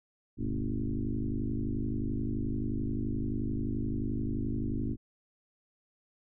sine tone with frequency modulation, 116.54 Hz, A#2, in tune, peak -29 dBFS, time 0.37-4.97 s, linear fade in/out 50 ms, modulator 51.5 Hz, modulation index 3.9, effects none

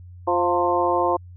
harmonic tone with a mistuned harmonic, 175.2 Hz, F3, 6 cents sharp, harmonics 2 / 3 / 4 / 5 / 6, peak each -24 / -24 / -24 / -24 / -24 dBFS, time 0.27-1.17 s, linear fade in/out 10 ms, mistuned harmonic 5, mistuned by +43 cents, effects added 89 Hz sine -39 dBFS peak until 1.36 s

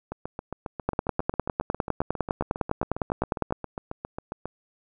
two click trains, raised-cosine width 1 ms, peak -18 / -9 dBFS, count 33 / 27, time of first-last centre 0.12-4.456 / 0.89-3.524 s, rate 7.38 / 9.87 Hz, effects none

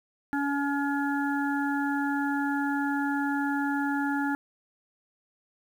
harmonic tone, 282.8 Hz, C#4, 35 cents sharp, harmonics 1 / 3 / 5 / 6, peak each -27 / -32 / -34 / -35 dBFS, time 0.33-4.35 s, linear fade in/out 0 ms, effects 9-bit

